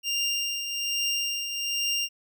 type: tone with tremolo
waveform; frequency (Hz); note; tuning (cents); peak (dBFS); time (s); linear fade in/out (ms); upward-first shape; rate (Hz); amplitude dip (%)
25% pulse; 2794; F7; 0; -20; 0.03-2.09; 50; triangle; 1.2; 55
effects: none